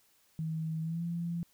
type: tone with pitch glide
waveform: sine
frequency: 159.8 to 170.28 Hz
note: D#3 to F3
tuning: +47 to -44 cents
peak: -32 dBFS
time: 0.39-1.43 s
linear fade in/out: 0 ms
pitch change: +109 cents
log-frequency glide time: 0.82-1.03 s
effects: white hiss -68 dBFS RMS until 1.53 s